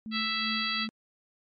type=tone with tremolo; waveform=sine; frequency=219.6 Hz; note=A3; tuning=3 cents flat; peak=-33 dBFS; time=0.06-0.89 s; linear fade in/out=0 ms; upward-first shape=sine; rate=2.7 Hz; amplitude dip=70%
type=harmonic tone; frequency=660 Hz; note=E5; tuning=2 cents sharp; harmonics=2 / 3 / 4 / 5 / 6 / 7; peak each=-35 / -35 / -35 / -35 / -35 / -35 dBFS; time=0.11-0.88 s; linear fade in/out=50 ms
effects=MP3 48 kbps